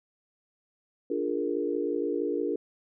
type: chord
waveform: sine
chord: Bb dominant seventh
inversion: first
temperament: equal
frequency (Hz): 293.7 / 349.2 / 415.3 / 466.2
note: D4 / F4 / Ab4 / Bb4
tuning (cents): 0 / 0 / 0 / 0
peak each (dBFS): -32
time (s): 1.1-2.56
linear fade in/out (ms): 5
effects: none